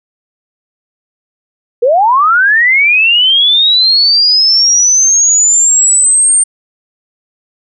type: linear sweep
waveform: sine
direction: up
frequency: 450.5 to 8800 Hz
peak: -5 dBFS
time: 1.82-6.44 s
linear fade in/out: 10 ms
effects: none